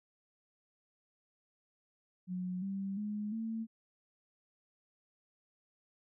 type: tone with pitch steps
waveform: sine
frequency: 182.1 / 195.17 / 209.2 / 224.2 Hz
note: F#3 / G3 / G#3 / A3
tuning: -27 / -7 / +13 / +33 cents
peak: -35 dBFS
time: 2.27-3.67 s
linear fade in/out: 50 ms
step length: 350 ms
effects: none